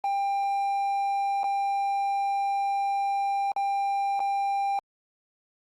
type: tone with dropouts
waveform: triangle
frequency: 795 Hz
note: G5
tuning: 24 cents sharp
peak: -22 dBFS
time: 0.04-4.79 s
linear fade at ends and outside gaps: 1 ms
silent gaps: 1.433-1.441 / 3.519-3.563 / 4.194-4.202 s
effects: Opus 24 kbps